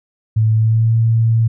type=tone with pitch glide; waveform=sine; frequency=110 to 113.68 Hz; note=A2 to A#2; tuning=0 to -43 cents; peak=-10 dBFS; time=0.36-1.48 s; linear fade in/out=10 ms; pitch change=+57 cents; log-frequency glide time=0.54-0.93 s; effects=none